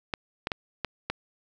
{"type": "clicks", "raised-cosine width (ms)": 0.3, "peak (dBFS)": -12, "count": 5, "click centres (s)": [0.138, 0.471, 0.518, 0.847, 1.1], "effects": []}